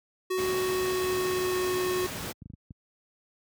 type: tone with pitch glide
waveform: square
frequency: 371.6 to 365.2 Hz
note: F#4 to F#4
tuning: +7 to -23 cents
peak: -27 dBFS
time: 0.3-2.07 s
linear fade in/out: 10 ms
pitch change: -30 cents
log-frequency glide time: 0.55-1.88 s
type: noise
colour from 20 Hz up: pink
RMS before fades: -36 dBFS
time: 0.37-2.33 s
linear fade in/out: 20 ms
type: clicks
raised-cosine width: 5 ms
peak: -29 dBFS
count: 8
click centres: 2.042 / 2.154 / 2.204 / 2.421 / 2.459 / 2.501 / 2.537 / 2.708 s
effects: high-pass 80 Hz 12 dB/octave